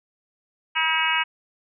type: harmonic tone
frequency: 320.6 Hz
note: E4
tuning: 48 cents flat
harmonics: 3 / 4 / 5 / 6 / 7 / 8 / 9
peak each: -26 / -30 / -27 / -31 / -26 / -27 / -26 dBFS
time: 0.75-1.24 s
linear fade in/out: 20 ms
effects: none